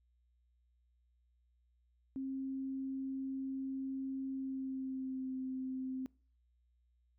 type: tone with pitch glide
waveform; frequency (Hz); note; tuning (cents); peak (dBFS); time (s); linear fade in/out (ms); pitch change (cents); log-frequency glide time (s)
sine; 267.2 to 260.5; C4 to C4; +36 to -7; -37; 2.16-6.06; 0; -43; 4.32-5.35
effects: noise-tail reverb RT60 0.4 s tail -24 dB re dry + added 60 Hz sine -70 dBFS peak until 7.18 s